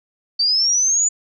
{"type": "linear sweep", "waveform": "sine", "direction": "up", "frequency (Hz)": [4566, 7030], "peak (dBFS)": -14, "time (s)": [0.39, 1.09], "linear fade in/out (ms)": 10, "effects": []}